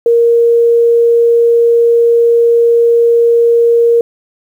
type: tone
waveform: sine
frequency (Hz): 467.8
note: A#4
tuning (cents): +6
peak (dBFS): -5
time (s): 0.06-4.01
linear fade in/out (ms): 2
effects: 7-bit